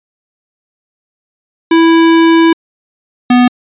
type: tone pair in turn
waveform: square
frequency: 329.6 / 246.9 Hz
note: E4 / B3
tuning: 0 / 0 cents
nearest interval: perfect fourth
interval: 500 cents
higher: first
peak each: -5 dBFS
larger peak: neither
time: 1.71-2.53 / 3.3-3.48 s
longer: first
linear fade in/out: 5 ms
effects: resampled to 8000 Hz